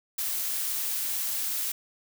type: noise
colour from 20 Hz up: blue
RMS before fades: -30 dBFS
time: 0.18-1.72 s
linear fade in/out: 5 ms
effects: none

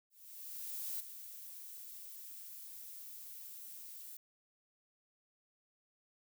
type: noise with ADSR envelope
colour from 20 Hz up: violet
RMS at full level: -40 dBFS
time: 0.1-4.17 s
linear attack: 900 ms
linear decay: 6 ms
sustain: -10 dB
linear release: 4 ms
effects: none

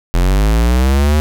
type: linear sweep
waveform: square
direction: up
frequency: 42 to 77 Hz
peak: -10 dBFS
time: 0.14-1.2 s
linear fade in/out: 0 ms
effects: none

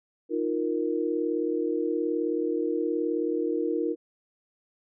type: chord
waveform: sine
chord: Eb suspended second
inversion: none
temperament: just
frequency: 311.1 / 350 / 466.7 Hz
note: Eb4 / F4 / Bb4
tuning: 0 / +4 / +2 cents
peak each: -29 dBFS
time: 0.29-3.96 s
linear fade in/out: 50 ms
effects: none

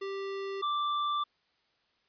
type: tone pair in turn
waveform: square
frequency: 392 / 1174.7 Hz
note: G4 / D6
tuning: 0 / 0 cents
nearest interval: octave + perfect fifth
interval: 1900 cents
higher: second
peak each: -35 / -29 dBFS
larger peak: second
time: 0.01-0.62 / 0.62-1.24 s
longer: second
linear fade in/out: 10 ms
effects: white hiss -72 dBFS RMS until 2.08 s + resampled to 11025 Hz

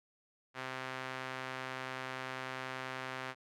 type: tone with band-pass filter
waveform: sawtooth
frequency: 130.3 Hz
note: C3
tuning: 7 cents flat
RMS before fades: -42 dBFS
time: 0.54-3.35 s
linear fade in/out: 50 ms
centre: 1700 Hz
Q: 1
effects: none

